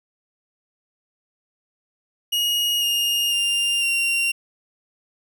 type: tone with pitch steps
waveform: 40% pulse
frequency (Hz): 2878 / 2838 / 2799 / 2761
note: F#7 / F7 / F7 / F7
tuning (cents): -49 / +27 / +3 / -20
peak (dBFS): -18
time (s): 2.32-4.32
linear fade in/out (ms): 10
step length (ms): 500
effects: none